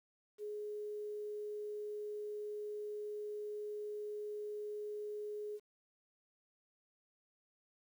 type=tone with quantisation; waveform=sine; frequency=419.1 Hz; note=G#4; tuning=16 cents sharp; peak=-40 dBFS; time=0.38-5.6 s; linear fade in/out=50 ms; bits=11; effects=none